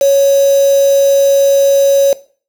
sine tone with quantisation, 554.4 Hz, C#5, in tune, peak -6 dBFS, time 0.01-2.13 s, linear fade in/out 2 ms, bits 3, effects noise-tail reverb RT60 0.4 s tail -18 dB re dry

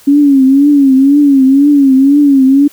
sine tone with vibrato, 277 Hz, C#4, 1 cent flat, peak -3 dBFS, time 0.07-2.68 s, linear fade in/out 10 ms, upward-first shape triangle, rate 2 Hz, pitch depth 110 cents each way, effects white hiss -41 dBFS RMS until 2.72 s

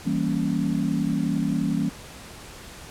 sine chord, E diminished seventh, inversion none, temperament equal, 164.81 / 196 / 233.1 / 277.2 Hz, E3 / G3 / Bb3 / Db4, 0 / 0 / 0 / 0 cents, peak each -27 dBFS, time 0.05-1.9 s, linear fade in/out 20 ms, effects pink hiss -42 dBFS RMS until 2.9 s + low-pass 11000 Hz 12 dB/octave

